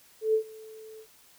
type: tone with ADSR envelope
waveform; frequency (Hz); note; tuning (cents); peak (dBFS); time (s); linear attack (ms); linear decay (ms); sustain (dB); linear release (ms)
sine; 438.2; A4; -7; -19; 0.21-1.07; 130; 90; -24; 73
effects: white hiss -58 dBFS RMS until 1.38 s